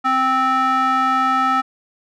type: tone with band-pass filter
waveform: square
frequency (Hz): 261.6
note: C4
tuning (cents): 0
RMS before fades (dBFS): -17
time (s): 0.04-1.62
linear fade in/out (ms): 20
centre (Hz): 1200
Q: 3.7
effects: none